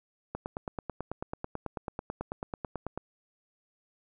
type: click train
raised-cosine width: 1 ms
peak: -20 dBFS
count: 25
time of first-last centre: 0.35-2.976 s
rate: 9.14 Hz
effects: none